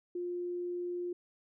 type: tone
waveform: sine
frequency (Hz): 353.1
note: F4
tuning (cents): +19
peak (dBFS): -34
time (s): 0.15-1.13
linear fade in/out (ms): 5
effects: none